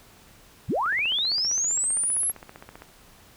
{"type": "linear sweep", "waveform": "sine", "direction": "up", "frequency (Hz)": [44.56, 11360], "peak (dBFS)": -22, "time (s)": [0.68, 2.32], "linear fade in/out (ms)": 20}
{"type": "click train", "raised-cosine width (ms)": 0.5, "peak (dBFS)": -26, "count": 31, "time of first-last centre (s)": [0.86, 2.821], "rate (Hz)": 15.3}
{"effects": ["pink hiss -53 dBFS RMS until 3.36 s"]}